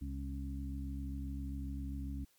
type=harmonic tone with a mistuned harmonic; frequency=67.5 Hz; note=C#2; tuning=45 cents flat; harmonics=1 / 2 / 3 / 4; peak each=-39 / -48 / -48 / -45 dBFS; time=0.01-2.25 s; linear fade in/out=10 ms; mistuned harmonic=4; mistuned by=+33 cents; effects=white hiss -71 dBFS RMS until 2.38 s + MP3 96 kbps